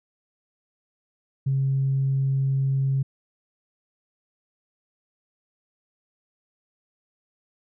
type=tone; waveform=sine; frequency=135.4 Hz; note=C#3; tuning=40 cents flat; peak=-19 dBFS; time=1.46-3.03 s; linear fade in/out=10 ms; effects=tanh soft clip ceiling -15 dBFS